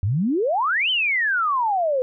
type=exponential two-way sweep; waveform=sine; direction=up then down; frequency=88.3 to 3136 to 495.1 Hz; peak=-18 dBFS; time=0.03-2.02 s; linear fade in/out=0 ms; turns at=0.9 s; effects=none